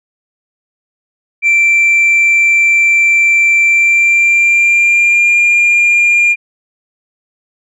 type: tone with pitch glide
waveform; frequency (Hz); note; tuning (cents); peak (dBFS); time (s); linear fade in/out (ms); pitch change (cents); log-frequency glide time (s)
sine; 2347 to 2405; D7 to D7; -2 to +41; -4; 1.42-6.36; 50; +43; 3.64-5.37
effects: tanh soft clip ceiling -5 dBFS

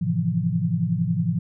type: chord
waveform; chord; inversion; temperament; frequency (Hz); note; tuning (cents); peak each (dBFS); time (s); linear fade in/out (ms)
sine; F major seventh; first; just; 109.13 / 130.96 / 163.7 / 174.61; A2 / C3 / E3 / F3; -14 / +2 / -12 / 0; -28 / -29 / -24 / -24; 0.01-1.39; 10
effects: none

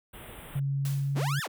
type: band-stop noise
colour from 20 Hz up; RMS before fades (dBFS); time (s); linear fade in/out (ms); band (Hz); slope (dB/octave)
pink; -45; 0.13-0.6; 10; 3600 to 8300; 96
type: tone with pitch glide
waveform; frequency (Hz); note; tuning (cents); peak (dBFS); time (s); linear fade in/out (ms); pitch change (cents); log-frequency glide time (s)
sine; 138.59 to 140.28; C#3 to C#3; 0 to +21; -26; 0.55-1.4; 10; +21; 1.02-1.2
type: noise with exponential decay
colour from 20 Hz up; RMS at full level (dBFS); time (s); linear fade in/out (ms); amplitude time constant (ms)
white; -39; 0.85-1.31; 2; 100
type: linear two-way sweep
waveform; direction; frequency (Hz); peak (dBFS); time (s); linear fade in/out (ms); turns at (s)
sawtooth; up then down; 110.1 to 1844 to 110.1; -28; 1.15-1.48; 20; 1.41
effects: none

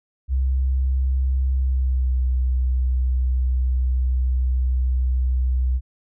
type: tone with pitch glide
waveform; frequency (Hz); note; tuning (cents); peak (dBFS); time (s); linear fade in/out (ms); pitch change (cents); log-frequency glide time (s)
sine; 65.41 to 63.33; C2 to B1; 0 to +44; -17; 0.28-5.81; 50; -56; 1.56-2.19
effects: none

